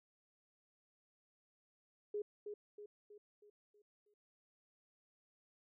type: tone with echo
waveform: sine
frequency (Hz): 415.3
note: G#4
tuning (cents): 0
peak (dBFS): -37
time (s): 2.14-2.22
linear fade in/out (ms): 5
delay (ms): 320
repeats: 6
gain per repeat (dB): -6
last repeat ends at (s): 4.14
effects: none